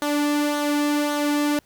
sawtooth tone with flanger, 293.3 Hz, D4, 2 cents flat, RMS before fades -22 dBFS, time 0.02-1.59 s, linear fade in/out 0 ms, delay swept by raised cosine 0.39 to 2.09 ms, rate 1.8 Hz, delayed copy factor -0.5, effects pink hiss -60 dBFS RMS until 1.65 s

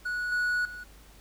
triangle tone with level steps, 1466 Hz, F#6, 16 cents flat, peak -27 / -23 / -37 dBFS, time 0.05-0.84 s, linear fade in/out 10 ms, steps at 0.32 / 0.65 s, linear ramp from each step 2 ms, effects added 50 Hz sine -52 dBFS peak until 1.2 s + pink hiss -56 dBFS RMS until 1.2 s

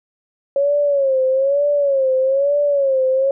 sine tone with vibrato, 550 Hz, C#5, 14 cents flat, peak -13 dBFS, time 0.56-3.31 s, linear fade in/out 2 ms, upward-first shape sine, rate 1.1 Hz, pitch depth 97 cents each way, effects none

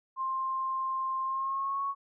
sine tone with pitch glide, 1055 to 1108.1 Hz, C6 to C#6, +14 to -1 cents, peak -29 dBFS, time 0.16-1.95 s, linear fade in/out 50 ms, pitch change +85 cents, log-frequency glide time 1.23-1.83 s, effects none

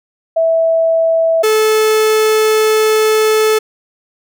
sine / 45% pulse tone pair in turn, 655 / 434.3 Hz, E5 / A4, -11 / -23 cents, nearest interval perfect fifth, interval 712 cents, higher first, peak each -9 dBFS, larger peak neither, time 0.36-1.43 / 1.43-3.59 s, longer second, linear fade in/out 10 ms, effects none

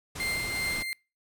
pink low-pass noise, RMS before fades -38 dBFS, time 0.15-0.83 s, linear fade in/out 10 ms, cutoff 12000 Hz, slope 48 dB/octave
35% pulse tone with tremolo, 2096 Hz, C7, 2 cents sharp, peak -26 dBFS, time 0.2-0.93 s, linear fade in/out 0 ms, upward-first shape triangle, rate 2.7 Hz, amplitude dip 45%
effects noise-tail reverb RT60 0.3 s tail -25 dB re dry

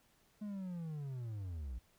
triangle linear sweep, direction down, 213.1 to 55.6 Hz, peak -38 dBFS, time 0.41-1.79 s, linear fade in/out 10 ms, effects pink hiss -71 dBFS RMS until 1.98 s

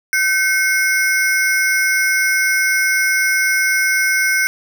square ring-modulated tone, 1846 Hz, A#6, 17 cents flat, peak -11 dBFS, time 0.13-4.47 s, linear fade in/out 0 ms, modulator 314 Hz, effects none

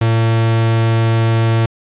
45% pulse tone, 113.4 Hz, A#2, 47 cents flat, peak -11 dBFS, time 0.01-1.66 s, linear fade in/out 5 ms, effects resampled to 8000 Hz + 7-bit

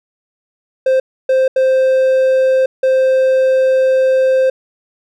triangle tone bursts at uneven times, 523.3 Hz, C5, in tune, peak -7 dBFS, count 4, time 0.86-1 / 1.29-1.48 / 1.56-2.66 / 2.83-4.5 s, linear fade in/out 5 ms, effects none

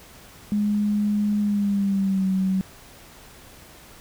sine tone with pitch glide, 207.7 to 189.36 Hz, G#3 to F#3, 0 to +40 cents, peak -19 dBFS, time 0.52-2.61 s, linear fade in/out 0 ms, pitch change -160 cents, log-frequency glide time 1.4-2.29 s, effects pink hiss -47 dBFS RMS until 4 s

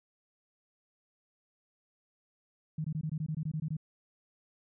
sine tone bursts, 155.56 Hz, D#3, in tune, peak -31 dBFS, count 12, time 2.78-3.768 s, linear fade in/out 5 ms, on 64 ms, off 20 ms, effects none

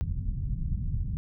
pink low-pass noise, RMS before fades -30 dBFS, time 0.01-1.17 s, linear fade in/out 0 ms, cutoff 150 Hz, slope 24 dB/octave, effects none

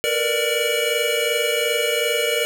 square tone cluster, 460.3 / 483 / 593 / 2281 / 2918 Hz, A#4 / B4 / D5 / C#7 / F#7, -22 / -39 / +17 / +49 / -25 cents, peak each -26 dBFS, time 0.04-2.45 s, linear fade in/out 0 ms, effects none

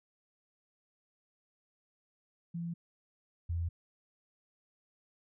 sine tone pair in turn, 169.7 / 84.67 Hz, F3 / E2, -49 / +47 cents, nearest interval octave, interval 1204 cents, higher first, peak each -35 / -31 dBFS, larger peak second, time 2.54-2.74 / 3.49-3.69 s, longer neither, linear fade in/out 10 ms, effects none

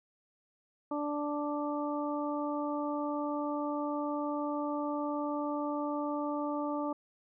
harmonic tone, 293.5 Hz, D4, 1 cent flat, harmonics 1 / 2 / 3 / 4, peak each -34 / -37 / -39 / -40 dBFS, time 0.91-6.93 s, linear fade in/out 5 ms, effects none

